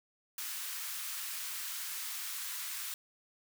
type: high-pass noise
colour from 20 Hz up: white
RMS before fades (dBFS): -40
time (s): 0.38-2.94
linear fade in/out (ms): 2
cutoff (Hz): 1100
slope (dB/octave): 24
effects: none